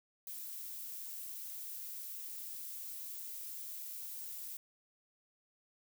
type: noise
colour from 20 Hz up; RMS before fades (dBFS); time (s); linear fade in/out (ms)
violet; -45; 0.27-4.57; 2
effects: none